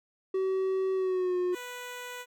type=tone with pitch glide; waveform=triangle; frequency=380 to 359.9 Hz; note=F#4 to F#4; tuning=+46 to -48 cents; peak=-24 dBFS; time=0.34-1.55 s; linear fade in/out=5 ms; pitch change=-94 cents; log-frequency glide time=0.94-1.37 s
type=tone; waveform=10% pulse; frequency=493.1 Hz; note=B4; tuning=3 cents flat; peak=-30 dBFS; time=1.52-2.26 s; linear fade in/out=50 ms
effects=none